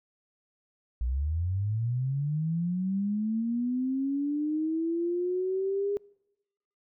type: linear sweep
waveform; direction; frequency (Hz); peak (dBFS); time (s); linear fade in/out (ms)
sine; up; 57 to 408.7; -26; 1.01-5.97; 0
effects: noise-tail reverb RT60 0.9 s tail -26 dB re dry